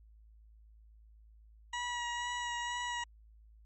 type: tone with vibrato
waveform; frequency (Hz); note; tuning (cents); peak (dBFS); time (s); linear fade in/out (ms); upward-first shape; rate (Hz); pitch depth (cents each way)
20% pulse; 964; B5; -42; -30; 1.73-3.04; 5; sine; 2.1; 15
effects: added 54 Hz sine -56 dBFS peak until 3.65 s + MP3 32 kbps